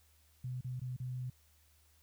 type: tone with dropouts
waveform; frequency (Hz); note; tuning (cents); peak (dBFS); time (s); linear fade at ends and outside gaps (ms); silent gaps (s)
sine; 126.5; B2; +42; -37; 0.44-1.3; 5; 0.609-0.645 / 0.797-0.815 / 0.965-1
effects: added 76 Hz sine -67 dBFS peak until 2.02 s + white hiss -70 dBFS RMS until 2.02 s